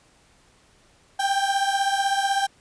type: beating tone pair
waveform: 35% pulse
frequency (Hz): 784 / 800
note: G5 / G5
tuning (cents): 0 / +35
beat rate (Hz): 16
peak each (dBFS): -21 / -23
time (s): 1.19-2.47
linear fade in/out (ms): 10
effects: pink hiss -58 dBFS RMS until 2.6 s + resampled to 22050 Hz